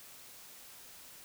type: silence
effects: white hiss -53 dBFS RMS until 1.24 s